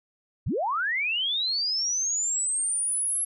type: linear sweep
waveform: sine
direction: up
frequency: 57.2 to 11175 Hz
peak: -24 dBFS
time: 0.46-3.25 s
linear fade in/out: 10 ms
effects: none